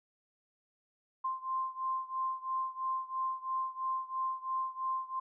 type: beating tone pair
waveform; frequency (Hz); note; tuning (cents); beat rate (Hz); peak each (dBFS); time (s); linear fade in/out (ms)
sine; 1046.5 / 1049.5; C6 / C6; 0 / +5; 3; -35 / -37; 1.24-5.2; 10
effects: none